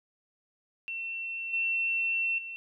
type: tone with level steps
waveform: sine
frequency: 2702 Hz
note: E7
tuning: 42 cents sharp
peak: -33 / -26 / -37 dBFS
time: 0.88-2.56 s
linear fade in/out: 0 ms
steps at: 1.53 / 2.38 s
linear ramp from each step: 5 ms
effects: none